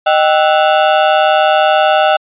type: ring-modulated tone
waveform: 35% pulse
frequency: 698.5 Hz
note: F5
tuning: in tune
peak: -3 dBFS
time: 0.06-2.17 s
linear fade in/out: 10 ms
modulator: 79.5 Hz
effects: resampled to 8000 Hz